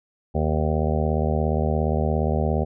harmonic tone, 77.2 Hz, D#2, 13 cents flat, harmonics 1 / 2 / 3 / 5 / 6 / 7 / 8 / 9 / 10, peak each -23 / -26 / -28 / -30 / -31 / -31 / -32 / -33 / -33 dBFS, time 0.34-2.65 s, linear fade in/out 20 ms, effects none

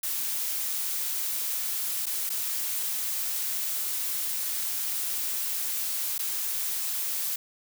blue noise with dropouts, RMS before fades -30 dBFS, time 0.03-7.36 s, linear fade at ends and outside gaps 5 ms, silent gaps 2.058-2.065 / 2.294-2.3 / 6.181-6.19 s, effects none

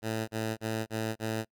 10% pulse tone bursts, 110.9 Hz, A2, 14 cents sharp, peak -22 dBFS, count 5, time 0.02-1.452 s, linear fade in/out 50 ms, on 260 ms, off 33 ms, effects noise-tail reverb RT60 0.1 s tail -26 dB re dry

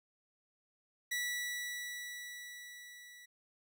sawtooth tone with level ramp, 1950 Hz, B6, 23 cents flat, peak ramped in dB -30 to -50 dBFS, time 1.11-3.26 s, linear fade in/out 10 ms, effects none

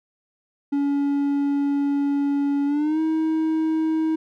triangle tone with pitch glide, 283 to 317.7 Hz, C#4 to D#4, +36 to +36 cents, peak -17 dBFS, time 0.72-4.16 s, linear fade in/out 10 ms, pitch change +200 cents, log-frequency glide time 2.66-3 s, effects none

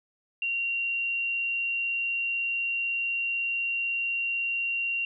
sine tone, 2758 Hz, F7, 22 cents flat, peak -26 dBFS, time 0.42-5.05 s, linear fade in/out 2 ms, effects none

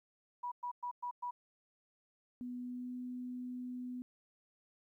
sine tone bursts, 975 Hz, B5, 23 cents flat, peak -37 dBFS, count 5, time 0.43-1.31 s, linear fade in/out 10 ms, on 88 ms, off 110 ms
sine tone with pitch glide, 246.9 to 249.3 Hz, B3 to B3, 0 to +16 cents, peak -40 dBFS, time 2.41-4.02 s, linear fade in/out 0 ms, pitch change +16 cents, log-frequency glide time 2.6-2.96 s
effects 13-bit

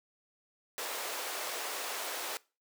pink high-pass noise, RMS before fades -38 dBFS, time 0.78-2.37 s, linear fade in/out 0 ms, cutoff 440 Hz, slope 24 dB/octave, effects noise-tail reverb RT60 0.3 s tail -22 dB re dry

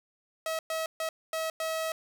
sawtooth tone bursts at uneven times, 643 Hz, E5, 43 cents flat, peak -26 dBFS, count 5, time 0.46-0.59 / 0.7-0.86 / 1-1.09 / 1.33-1.5 / 1.6-1.92 s, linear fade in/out 2 ms, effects none

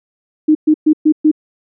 sine tone bursts, 308.1 Hz, D#4, 17 cents flat, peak -6 dBFS, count 5, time 0.48-1.315 s, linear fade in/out 10 ms, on 71 ms, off 120 ms, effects none

